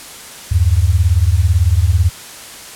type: beating tone pair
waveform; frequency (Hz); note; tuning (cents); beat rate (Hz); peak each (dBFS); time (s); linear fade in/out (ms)
sine; 77.78 / 95.78; D#2 / G2; 0 / -40; 18; -12; 0.51-2.1; 10
effects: white hiss -33 dBFS RMS until 2.75 s + low-pass 11000 Hz 12 dB/octave